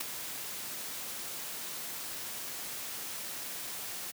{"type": "noise with ADSR envelope", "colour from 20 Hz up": "white", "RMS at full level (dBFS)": -31, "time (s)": [0, 4.12], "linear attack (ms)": 10, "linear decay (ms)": 5, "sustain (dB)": -9, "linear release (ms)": 19, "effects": ["high-pass 100 Hz 12 dB/octave"]}